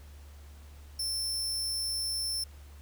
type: tone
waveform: sawtooth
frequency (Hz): 5350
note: E8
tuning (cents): +25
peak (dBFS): -28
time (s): 0.99-2.44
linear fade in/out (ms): 5
effects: added 72 Hz sine -47 dBFS peak until 2.81 s + pink hiss -59 dBFS RMS until 2.81 s